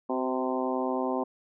harmonic tone with a mistuned harmonic, 129.5 Hz, C3, 17 cents flat, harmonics 2 / 3 / 4 / 5 / 6 / 7 / 8, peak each -31 / -33 / -34 / -35 / -36 / -36 / -37 dBFS, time 0.09-1.24 s, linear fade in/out 10 ms, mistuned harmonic 3, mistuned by -34 cents, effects none

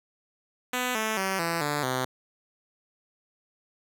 5% pulse tone with pitch steps, 250 / 218.9 / 191.67 / 167.82 / 146.94 / 128.66 Hz, B3 / A3 / G3 / E3 / D3 / C3, +21 / -9 / -39 / +31 / +1 / -29 cents, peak -15 dBFS, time 0.73-2.05 s, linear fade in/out 5 ms, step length 220 ms, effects none

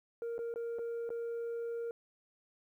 sine tone with dropouts, 466.2 Hz, A#4, in tune, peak -33 dBFS, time 0.22-1.91 s, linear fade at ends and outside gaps 1 ms, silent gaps 0.381-0.39 / 0.54-0.559 / 0.786-0.791 / 1.092-1.103 s, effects tanh soft clip ceiling -35 dBFS + 12-bit

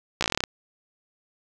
slowing click train, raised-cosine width 0.2 ms, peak -6 dBFS, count 11, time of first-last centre 0.21-0.438 s, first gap 15 ms, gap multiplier 1.09, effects none

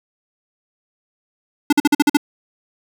square tone bursts, 292.4 Hz, D4, 7 cents flat, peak -10 dBFS, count 7, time 1.7-2.171 s, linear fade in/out 5 ms, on 27 ms, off 47 ms, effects none

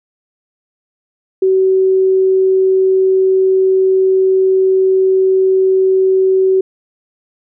sine tone, 379 Hz, F#4, 42 cents sharp, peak -8 dBFS, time 1.42-6.61 s, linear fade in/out 5 ms, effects none

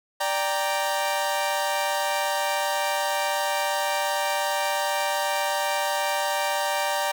sawtooth chord, G minor, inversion second, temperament equal, 587.3 / 784 / 932.3 Hz, D5 / G5 / Bb5, 0 / 0 / 0 cents, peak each -24 dBFS, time 0.2-7.12 s, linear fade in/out 10 ms, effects none

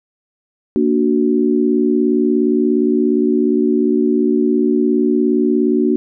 sine chord, Bb augmented, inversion none, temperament equal with one note detuned, 233.1 / 292.8 / 370 Hz, Bb3 / D4 / F#4, 0 / -5 / 0 cents, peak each -16 dBFS, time 0.76-5.96 s, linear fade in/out 0 ms, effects none

